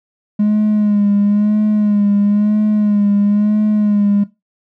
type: tone with vibrato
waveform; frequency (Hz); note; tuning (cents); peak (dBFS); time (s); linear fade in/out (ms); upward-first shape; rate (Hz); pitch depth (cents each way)
triangle; 207.7; G#3; 0; -7; 0.39-4.24; 10; sine; 1; 40
effects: noise-tail reverb RT60 0.2 s tail -18 dB re dry + tanh soft clip ceiling -6 dBFS